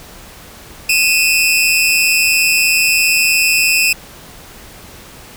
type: tone pair together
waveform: sawtooth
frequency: 2500 / 2663 Hz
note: D#7 / E7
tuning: +8 / +17 cents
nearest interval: minor second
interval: 109 cents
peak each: -10 dBFS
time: 0.89-3.93 s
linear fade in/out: 5 ms
effects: pink hiss -37 dBFS RMS until 5.36 s